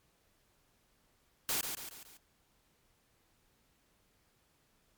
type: noise with echo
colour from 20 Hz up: white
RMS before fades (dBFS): -33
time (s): 1.49-1.61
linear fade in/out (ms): 0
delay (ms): 140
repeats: 4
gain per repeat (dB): -6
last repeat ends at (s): 2.17
effects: pink hiss -72 dBFS RMS until 4.97 s + MP3 96 kbps